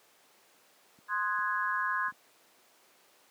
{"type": "clicks", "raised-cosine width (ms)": 5, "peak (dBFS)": -33, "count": 4, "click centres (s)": [0.989, 1.389, 2.084, 2.123]}
{"type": "chord", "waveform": "sine", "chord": "Ab dominant seventh", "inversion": "first", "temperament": "equal", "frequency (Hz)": [1046.5, 1244.5, 1480, 1661.2], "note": ["C6", "Eb6", "Gb6", "Ab6"], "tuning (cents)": [0, 0, 0, 0], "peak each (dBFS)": [-32, -38, -37, -32], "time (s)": [1.08, 2.12], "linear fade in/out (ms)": 50}
{"effects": ["pink hiss -62 dBFS RMS until 3.3 s", "high-pass 400 Hz 12 dB/octave"]}